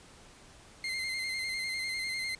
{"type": "tone with vibrato", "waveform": "30% pulse", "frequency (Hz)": 2093, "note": "C7", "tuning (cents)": 0, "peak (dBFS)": -30, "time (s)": [0.84, 2.35], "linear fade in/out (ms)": 2, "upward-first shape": "square", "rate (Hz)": 10, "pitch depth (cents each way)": 24, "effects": ["pink hiss -55 dBFS RMS until 2.39 s", "resampled to 22050 Hz"]}